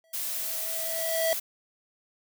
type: tone with exponential growth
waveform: square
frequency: 653 Hz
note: E5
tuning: 17 cents flat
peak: -23 dBFS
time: 0.04-1.33 s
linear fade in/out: 1 ms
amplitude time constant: 280 ms
type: noise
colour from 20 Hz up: blue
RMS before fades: -32 dBFS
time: 0.13-1.4 s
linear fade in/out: 10 ms
effects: none